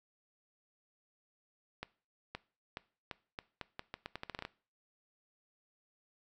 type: accelerating click train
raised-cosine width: 0.3 ms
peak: -24 dBFS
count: 16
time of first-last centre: 1.83-4.451 s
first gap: 520 ms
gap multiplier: 0.81
effects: noise-tail reverb RT60 0.4 s tail -20 dB re dry